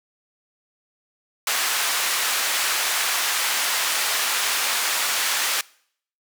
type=band-pass noise; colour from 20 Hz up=pink; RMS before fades=-23 dBFS; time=1.47-5.61 s; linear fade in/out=2 ms; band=1200 to 15000 Hz; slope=12 dB/octave; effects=noise-tail reverb RT60 0.6 s tail -23 dB re dry